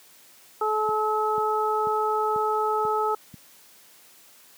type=harmonic tone; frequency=430 Hz; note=A4; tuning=40 cents flat; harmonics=1 / 2 / 3; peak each=-26 / -26 / -26 dBFS; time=0.61-3.15 s; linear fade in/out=5 ms
type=click train; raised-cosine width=5 ms; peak=-25 dBFS; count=6; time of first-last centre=0.89-3.341 s; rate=2.04 Hz
effects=white hiss -53 dBFS RMS until 4.57 s + high-pass 150 Hz 12 dB/octave